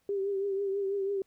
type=tone with vibrato; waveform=sine; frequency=394.7 Hz; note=G4; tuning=12 cents sharp; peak=-28 dBFS; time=0.09-1.22 s; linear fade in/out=2 ms; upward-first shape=triangle; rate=6.1 Hz; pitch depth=53 cents each way; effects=pink hiss -73 dBFS RMS until 1.26 s